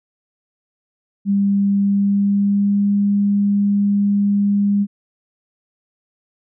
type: tone with pitch glide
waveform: sine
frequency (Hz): 199.5 to 202.2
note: G3 to G#3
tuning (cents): +31 to -46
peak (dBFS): -13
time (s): 1.25-4.87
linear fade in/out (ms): 50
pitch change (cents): +23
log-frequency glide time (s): 1.82-2.9
effects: none